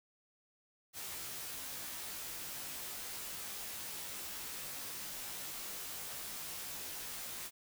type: noise with comb filter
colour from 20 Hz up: white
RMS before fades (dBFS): -44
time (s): 0.93-7.51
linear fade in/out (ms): 50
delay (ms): 17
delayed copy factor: -0.9
effects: none